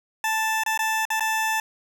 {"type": "tone with dropouts", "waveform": "20% pulse", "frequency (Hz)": 880, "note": "A5", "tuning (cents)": 0, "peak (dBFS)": -17, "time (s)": [0.24, 1.6], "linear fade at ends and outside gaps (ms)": 2, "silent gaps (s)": [[0.636, 0.662], [0.776, 0.791], [1.053, 1.103], [1.197, 1.206]], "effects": []}